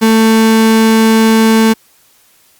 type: tone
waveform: 35% pulse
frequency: 222.5 Hz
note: A3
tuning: 20 cents sharp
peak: -4 dBFS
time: 0.01-1.74 s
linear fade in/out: 20 ms
effects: white hiss -49 dBFS RMS until 2.59 s + Opus 48 kbps